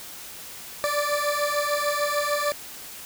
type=beating tone pair; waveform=20% pulse; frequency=582 / 588.7 Hz; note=D5 / D5; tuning=-16 / +4 cents; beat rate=6.7 Hz; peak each=-21 dBFS; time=0.84-2.52 s; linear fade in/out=0 ms; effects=white hiss -40 dBFS RMS until 3.05 s